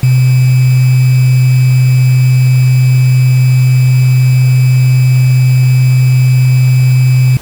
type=tone with sample-and-hold; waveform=sine; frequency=127.9 Hz; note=C3; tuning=39 cents flat; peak=-4 dBFS; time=0.03-7.37 s; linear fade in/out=2 ms; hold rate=2450 Hz; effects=pink hiss -31 dBFS RMS until 7.41 s